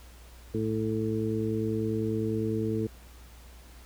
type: harmonic tone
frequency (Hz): 110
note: A2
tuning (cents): 0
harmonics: 1 / 2 / 3 / 4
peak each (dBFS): -32 / -32 / -32 / -32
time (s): 0.54-2.87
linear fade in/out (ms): 5
effects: added 60 Hz sine -48 dBFS peak until 3.85 s + pink hiss -55 dBFS RMS until 3.85 s